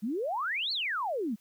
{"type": "exponential two-way sweep", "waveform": "sine", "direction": "up then down", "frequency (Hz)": [194.2, 4532, 194.2], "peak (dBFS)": -29, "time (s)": [0.02, 1.36], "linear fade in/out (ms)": 20, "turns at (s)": 0.72, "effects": ["white hiss -67 dBFS RMS until 1.4 s"]}